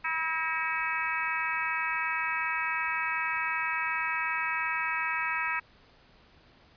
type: harmonic tone with a mistuned harmonic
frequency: 322.7 Hz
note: E4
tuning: 37 cents flat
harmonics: 3 / 4 / 5 / 6 / 7 / 8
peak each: -35 / -35 / -35 / -35 / -35 / -35 dBFS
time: 0.04-5.6 s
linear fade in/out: 10 ms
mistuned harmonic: 6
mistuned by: -40 cents
effects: pink hiss -59 dBFS RMS until 6.76 s + resampled to 11025 Hz